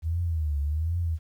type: tone with vibrato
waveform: sine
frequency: 78.6 Hz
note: D#2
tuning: 18 cents sharp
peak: -24 dBFS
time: 0.02-1.19 s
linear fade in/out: 50 ms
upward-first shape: triangle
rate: 1.3 Hz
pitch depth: 190 cents each way
effects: 10-bit